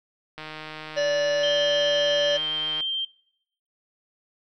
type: click train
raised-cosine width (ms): 0.3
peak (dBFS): -21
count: 377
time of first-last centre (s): 0.38-2.806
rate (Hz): 155
type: harmonic tone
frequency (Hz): 580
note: D5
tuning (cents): -22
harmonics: 1 / 3 / 5 / 7 / 9 / 10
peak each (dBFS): -21 / -31 / -35 / -38 / -40 / -41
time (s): 0.96-2.38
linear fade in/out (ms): 20
type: tone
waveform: sine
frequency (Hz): 3154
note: G7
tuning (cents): +10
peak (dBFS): -24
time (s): 1.43-3.05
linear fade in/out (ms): 5
effects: noise-tail reverb RT60 0.7 s tail -22 dB re dry